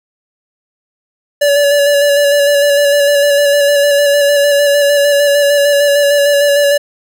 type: tone with vibrato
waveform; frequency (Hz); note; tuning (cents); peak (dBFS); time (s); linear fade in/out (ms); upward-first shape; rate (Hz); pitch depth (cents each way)
square; 573; D5; -43; -8; 1.41-6.78; 10; square; 6.6; 20
effects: none